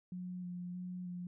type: tone with vibrato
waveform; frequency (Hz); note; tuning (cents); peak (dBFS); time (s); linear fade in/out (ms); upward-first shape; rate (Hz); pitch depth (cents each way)
sine; 179.3; F3; +46; -40; 0.12-1.27; 2; square; 1.6; 15
effects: none